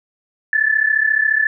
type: tone pair together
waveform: sine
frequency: 1727.7 / 1762 Hz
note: A6 / A6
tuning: -32 / +2 cents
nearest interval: unison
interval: 34 cents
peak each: -16 dBFS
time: 0.53-1.47 s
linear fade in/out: 2 ms
effects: none